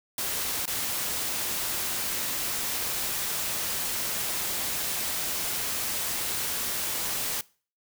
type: noise with dropouts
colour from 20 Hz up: white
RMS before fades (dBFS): -30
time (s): 0.18-7.41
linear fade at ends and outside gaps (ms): 2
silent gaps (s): 0.656-0.677
effects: noise-tail reverb RT60 0.4 s tail -22 dB re dry